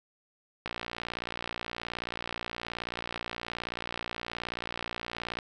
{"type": "click train", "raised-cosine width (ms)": 0.3, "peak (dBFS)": -18, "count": 279, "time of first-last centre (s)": [0.66, 5.388], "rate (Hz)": 58.8, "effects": []}